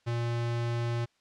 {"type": "tone", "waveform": "square", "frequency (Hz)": 118.1, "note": "A#2", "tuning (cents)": 23, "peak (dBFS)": -29, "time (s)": [0.06, 1.06], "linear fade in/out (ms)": 20, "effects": ["white hiss -70 dBFS RMS until 1.2 s", "low-pass 5000 Hz 12 dB/octave"]}